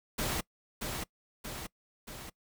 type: noise with echo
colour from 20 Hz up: pink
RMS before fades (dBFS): -33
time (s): 0.18-0.41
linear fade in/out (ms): 10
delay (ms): 630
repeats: 3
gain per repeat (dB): -4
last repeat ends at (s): 2.3
effects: noise-tail reverb RT60 0.1 s tail -23 dB re dry